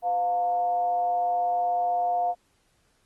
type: tone with frequency modulation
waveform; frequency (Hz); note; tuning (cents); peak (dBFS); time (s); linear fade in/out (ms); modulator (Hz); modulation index
sine; 709; F5; +26; -22; 0.02-2.35; 50; 204; 0.37
effects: pink hiss -67 dBFS RMS until 3.05 s + Opus 32 kbps